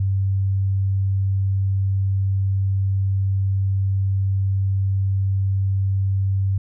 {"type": "tone", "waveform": "sine", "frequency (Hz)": 97, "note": "G2", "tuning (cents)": -18, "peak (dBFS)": -17, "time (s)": [0, 6.58], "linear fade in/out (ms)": 5, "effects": []}